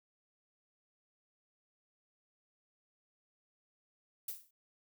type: noise with exponential decay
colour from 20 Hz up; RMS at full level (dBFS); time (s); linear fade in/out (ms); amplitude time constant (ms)
violet; -37; 4.28-4.51; 5; 50
effects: none